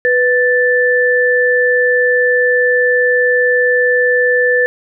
sine tone pair together, 495.2 / 1760 Hz, B4 / A6, +5 / 0 cents, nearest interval octave + minor seventh, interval 2195 cents, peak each -12 dBFS, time 0.05-4.66 s, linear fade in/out 0 ms, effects none

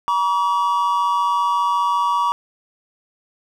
triangle tone pair together, 956.7 / 1142 Hz, A#5 / D6, +45 / -49 cents, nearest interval minor third, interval 306 cents, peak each -17 dBFS, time 0.08-2.32 s, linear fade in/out 0 ms, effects none

